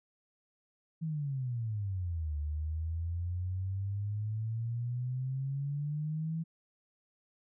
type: exponential two-way sweep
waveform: sine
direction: down then up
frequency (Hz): 164.81 to 73.42 to 164.81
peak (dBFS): -32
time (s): 1.01-6.44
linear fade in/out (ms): 20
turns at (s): 2.37
effects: none